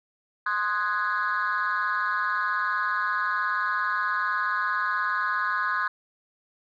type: chord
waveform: sine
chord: Ab dominant seventh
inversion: first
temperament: equal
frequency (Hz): 1046.5 / 1244.5 / 1480 / 1661.2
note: C6 / Eb6 / Gb6 / Ab6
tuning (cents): 0 / 0 / 0 / 0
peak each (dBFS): -28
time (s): 0.46-5.88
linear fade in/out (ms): 5
effects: tanh soft clip ceiling -18 dBFS